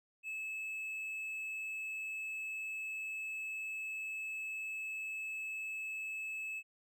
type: tone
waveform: triangle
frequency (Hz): 2601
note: E7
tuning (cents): -24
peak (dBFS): -37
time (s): 0.23-6.63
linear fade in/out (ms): 50
effects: none